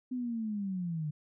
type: linear sweep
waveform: sine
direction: down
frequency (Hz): 256.2 to 146.83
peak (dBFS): -32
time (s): 0.11-1.11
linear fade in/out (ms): 10
effects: none